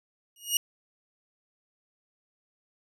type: tone with exponential growth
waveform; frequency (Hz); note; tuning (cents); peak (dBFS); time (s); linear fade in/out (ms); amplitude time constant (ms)
15% pulse; 2874; F7; +49; -12; 0.36-0.57; 2; 44
effects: none